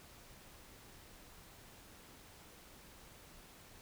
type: silence
effects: pink hiss -58 dBFS RMS until 3.81 s